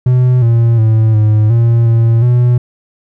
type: tone with pitch steps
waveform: triangle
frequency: 125.9 / 116.3 / 110.6 / 107.3 / 116.6 / 115 / 122.4 Hz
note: B2 / A#2 / A2 / A2 / A#2 / A#2 / B2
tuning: +34 / -4 / +9 / -43 / +1 / -23 / -15 cents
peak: -4 dBFS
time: 0.06-2.58 s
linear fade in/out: 5 ms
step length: 360 ms
effects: none